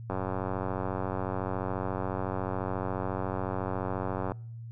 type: click train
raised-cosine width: 1 ms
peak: -18 dBFS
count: 398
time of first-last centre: 0.1-4.319 s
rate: 94.1 Hz
effects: noise-tail reverb RT60 0.6 s tail -26 dB re dry + added 115 Hz sine -39 dBFS peak until 4.71 s